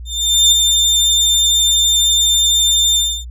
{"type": "tone with ADSR envelope", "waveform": "30% pulse", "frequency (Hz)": 3597, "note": "A7", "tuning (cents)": 37, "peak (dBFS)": -4, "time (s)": [0.05, 3.25], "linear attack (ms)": 470, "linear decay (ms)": 11, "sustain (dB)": -4, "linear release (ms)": 300, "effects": ["added 60 Hz sine -27 dBFS peak until 3.3 s", "resampled to 32000 Hz"]}